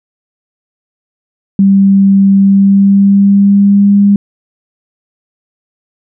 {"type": "tone with pitch glide", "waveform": "sine", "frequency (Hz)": [196, 201.5], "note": ["G3", "G3"], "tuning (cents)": [0, 48], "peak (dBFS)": -3, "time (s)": [1.59, 4.16], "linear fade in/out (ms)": 2, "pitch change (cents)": 48, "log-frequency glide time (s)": [2.35, 4.01], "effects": []}